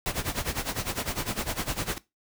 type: noise with tremolo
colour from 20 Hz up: pink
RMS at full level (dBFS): -28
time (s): 0.06-1.98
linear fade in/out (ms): 0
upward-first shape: sine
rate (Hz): 9.9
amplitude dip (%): 85
effects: noise-tail reverb RT60 0.2 s tail -17 dB re dry